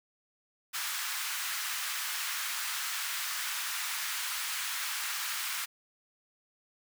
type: high-pass noise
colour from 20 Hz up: pink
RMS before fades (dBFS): -35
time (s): 0.73-5.66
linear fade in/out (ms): 20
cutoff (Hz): 1200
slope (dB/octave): 24
effects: none